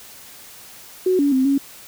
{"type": "tone with pitch steps", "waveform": "sine", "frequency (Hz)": [370.2, 284.3, 261.3, 276.9], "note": ["F#4", "C#4", "C4", "C#4"], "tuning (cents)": [1, 44, -2, -2], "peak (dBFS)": -14, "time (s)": [1.06, 1.58], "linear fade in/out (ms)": 5, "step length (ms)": 130, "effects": ["white hiss -42 dBFS RMS until 1.87 s"]}